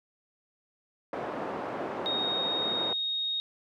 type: band-pass noise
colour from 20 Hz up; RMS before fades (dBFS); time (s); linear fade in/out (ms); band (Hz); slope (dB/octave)
pink; -35; 1.13-2.93; 2; 350 to 990; 12
type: tone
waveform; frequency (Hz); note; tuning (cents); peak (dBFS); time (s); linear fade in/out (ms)
sine; 3734; A#7; +2; -28; 2.06-3.4; 0
effects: none